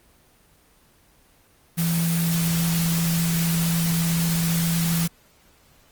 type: tone in noise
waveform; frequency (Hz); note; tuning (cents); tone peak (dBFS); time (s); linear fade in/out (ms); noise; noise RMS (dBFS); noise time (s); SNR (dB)
sine; 167; E3; +23; -20; 1.77-5.08; 20; white; -28; 1.77-5.08; +5
effects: pink hiss -57 dBFS RMS until 5.91 s + Opus 24 kbps